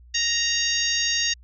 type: harmonic tone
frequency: 932.3 Hz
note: A#5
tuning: in tune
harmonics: 2 / 3 / 4 / 5 / 6 / 7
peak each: -28 / -28 / -28 / -28 / -28 / -28 dBFS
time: 0.14-1.34 s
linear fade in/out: 10 ms
effects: added 60 Hz sine -46 dBFS peak until 1.43 s